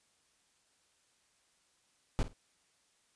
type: noise with echo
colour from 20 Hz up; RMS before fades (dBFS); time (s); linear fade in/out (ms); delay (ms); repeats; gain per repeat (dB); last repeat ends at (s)
brown; -29; 2.19-2.23; 0; 51; 2; -14; 2.332
effects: white hiss -72 dBFS RMS until 3.15 s + resampled to 22050 Hz